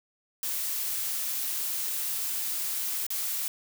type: noise with dropouts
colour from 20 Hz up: blue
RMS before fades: -31 dBFS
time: 0.43-3.48 s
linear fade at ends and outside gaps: 1 ms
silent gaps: 3.066-3.104 s
effects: none